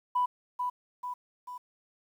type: tone with echo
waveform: sine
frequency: 990 Hz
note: B5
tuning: 4 cents sharp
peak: -23 dBFS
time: 0.15-0.26 s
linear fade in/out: 10 ms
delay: 440 ms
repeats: 3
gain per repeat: -5 dB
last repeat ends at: 1.58 s
effects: tanh soft clip ceiling -19 dBFS + 10-bit